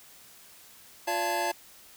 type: tone cluster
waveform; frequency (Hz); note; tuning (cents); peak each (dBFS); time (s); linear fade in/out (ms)
square; 350.8 / 576 / 685 / 880 / 1663; F4 / D5 / F5 / A5 / G#6; +8 / -34 / -34 / 0 / +2; -37 / -36 / -33 / -31 / -38; 1.07-1.52; 10
effects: white hiss -53 dBFS RMS until 1.96 s